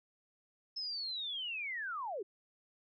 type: linear sweep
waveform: sine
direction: down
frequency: 5250 to 347 Hz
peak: -37 dBFS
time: 0.76-2.23 s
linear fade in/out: 10 ms
effects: none